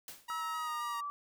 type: noise with exponential decay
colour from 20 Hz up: white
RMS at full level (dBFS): -43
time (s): 0.08-0.36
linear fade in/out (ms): 2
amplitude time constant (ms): 60
type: tone with vibrato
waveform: sawtooth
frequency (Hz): 947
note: A#5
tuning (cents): +27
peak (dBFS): -36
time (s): 0.28-1.01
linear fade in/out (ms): 10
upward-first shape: square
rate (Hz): 3.8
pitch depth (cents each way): 12
type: tone with pitch glide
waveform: sine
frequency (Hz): 1300 to 1158.2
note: E6 to D6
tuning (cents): -24 to -24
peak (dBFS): -36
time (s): 0.3-1.1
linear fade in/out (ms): 0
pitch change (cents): -200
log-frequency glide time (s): 0.49-0.97
effects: none